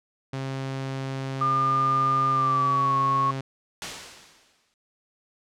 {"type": "tone", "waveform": "sawtooth", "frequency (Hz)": 134.1, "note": "C3", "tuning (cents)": 43, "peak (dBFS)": -25, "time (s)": [0.33, 3.41], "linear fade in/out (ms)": 5}
{"type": "tone with pitch glide", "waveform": "sine", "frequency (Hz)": [1206, 1099.5], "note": ["D6", "C#6"], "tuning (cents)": [46, -14], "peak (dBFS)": -20, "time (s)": [1.41, 3.31], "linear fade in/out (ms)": 5, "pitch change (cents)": -160, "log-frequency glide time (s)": [2.3, 2.96]}
{"type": "noise with exponential decay", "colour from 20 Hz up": "white", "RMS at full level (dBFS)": -29, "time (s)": [3.82, 4.74], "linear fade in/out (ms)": 0, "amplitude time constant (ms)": 200}
{"effects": ["low-pass 6000 Hz 12 dB/octave"]}